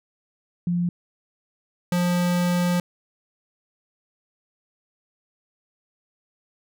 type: tone pair in turn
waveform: sine / square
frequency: 174.61 / 176.64 Hz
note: F3 / F3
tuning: 0 / +20 cents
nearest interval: unison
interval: 20 cents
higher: second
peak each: -20 dBFS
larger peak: neither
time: 0.67-0.89 / 1.92-2.8 s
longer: second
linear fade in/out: 2 ms
effects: none